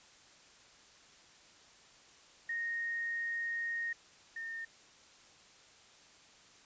sine tone pair in turn, 1858 / 1825 Hz, A#6 / A#6, -6 / -37 cents, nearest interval unison, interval 31 cents, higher first, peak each -34 / -39 dBFS, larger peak first, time 2.49-3.93 / 4.36-4.65 s, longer first, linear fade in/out 5 ms, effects white hiss -60 dBFS RMS until 6.65 s + resampled to 16000 Hz

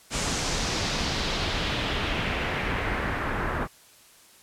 pink noise with low-pass filter sweep, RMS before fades -28 dBFS, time 0.1-3.68 s, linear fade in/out 50 ms, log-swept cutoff 7600 to 1400 Hz, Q 1.8, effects white hiss -54 dBFS RMS until 4.42 s + low-pass 12000 Hz 12 dB/octave

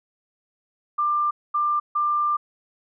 sine tone bursts at uneven times, 1190 Hz, D6, 22 cents sharp, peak -19 dBFS, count 3, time 0.98-1.31 / 1.54-1.8 / 1.95-2.37 s, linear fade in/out 10 ms, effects none

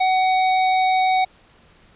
square tone, 749 Hz, F#5, 21 cents sharp, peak -16 dBFS, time 0-1.25 s, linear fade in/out 10 ms, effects pink hiss -53 dBFS RMS until 1.95 s + resampled to 8000 Hz

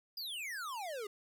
square exponential sweep, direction down, 5010 to 394.9 Hz, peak -40 dBFS, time 0.17-1.07 s, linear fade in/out 5 ms, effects none

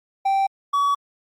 triangle tone pair in turn, 781 / 1133.5 Hz, G5 / C#6, -7 / +38 cents, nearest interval tritone, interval 645 cents, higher second, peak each -15 dBFS, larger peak neither, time 0.25-0.47 / 0.73-0.95 s, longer neither, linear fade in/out 10 ms, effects Opus 48 kbps

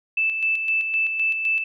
sine tone with tremolo, 2637 Hz, E7, in tune, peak -18 dBFS, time 0.17-1.64 s, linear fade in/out 5 ms, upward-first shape square, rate 3.9 Hz, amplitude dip 45%, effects none

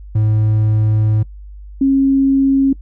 triangle / sine tone pair in turn, 107.8 / 271.6 Hz, A2 / C#4, -35 / -35 cents, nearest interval octave + major third, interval 1600 cents, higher second, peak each -9 dBFS, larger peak neither, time 0.15-1.23 / 1.81-2.73 s, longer first, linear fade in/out 5 ms, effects noise-tail reverb RT60 0.1 s tail -22 dB re dry + added 50 Hz sine -31 dBFS peak until 2.81 s

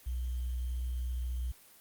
sine tone with sample-and-hold, 61.74 Hz, B1, in tune, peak -32 dBFS, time 0.06-1.52 s, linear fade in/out 10 ms, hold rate 3150 Hz, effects white hiss -58 dBFS RMS until 1.8 s + Opus 24 kbps

